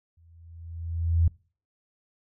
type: tone with exponential growth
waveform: sine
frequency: 83.5 Hz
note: E2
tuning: 23 cents sharp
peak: -16 dBFS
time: 0.17-1.28 s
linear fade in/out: 5 ms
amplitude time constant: 240 ms
effects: noise-tail reverb RT60 0.4 s tail -24 dB re dry